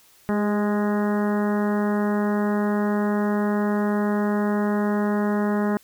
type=harmonic tone with a mistuned harmonic; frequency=207.7 Hz; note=G#3; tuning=in tune; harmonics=1 / 2 / 3 / 4 / 5 / 6 / 7 / 8 / 9; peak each=-21 / -27 / -31 / -33 / -35 / -37 / -38 / -39 / -40 dBFS; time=0.29-5.77 s; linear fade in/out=0 ms; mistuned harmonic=2; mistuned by=-22 cents; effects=white hiss -55 dBFS RMS until 5.83 s